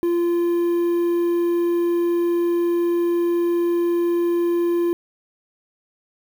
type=tone with quantisation; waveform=triangle; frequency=344.8 Hz; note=F4; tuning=22 cents flat; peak=-15 dBFS; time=0.03-4.93 s; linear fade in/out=0 ms; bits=7; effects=none